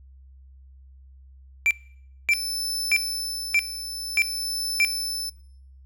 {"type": "tone bursts", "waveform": "triangle", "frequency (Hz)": 2349, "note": "D7", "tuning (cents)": 0, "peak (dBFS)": -15, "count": 6, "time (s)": [1.66, 4.848], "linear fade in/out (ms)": 0, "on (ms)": 48, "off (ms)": 580}
{"type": "tone with tremolo", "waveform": "sawtooth", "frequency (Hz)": 5274, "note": "E8", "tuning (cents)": 0, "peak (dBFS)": -23, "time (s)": [2.31, 5.3], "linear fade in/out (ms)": 10, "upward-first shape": "sine", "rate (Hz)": 0.51, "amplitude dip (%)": 50}
{"effects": ["noise-tail reverb RT60 0.7 s tail -23 dB re dry", "added 66 Hz sine -46 dBFS peak until 5.85 s"]}